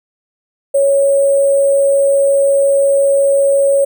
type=tone with sample-and-hold; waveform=sine; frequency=554.4 Hz; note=C#5; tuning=in tune; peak=-8 dBFS; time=0.74-3.85 s; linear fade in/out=10 ms; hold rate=8820 Hz; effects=none